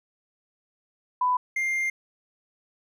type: tone pair in turn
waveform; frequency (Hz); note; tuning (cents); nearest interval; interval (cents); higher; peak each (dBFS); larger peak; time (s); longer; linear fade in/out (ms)
sine / triangle; 997 / 2107; B5 / C7; +16 / +12; octave + minor second; 1296; second; -20 / -22; first; 1.21-1.37 / 1.56-1.9; second; 5
effects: none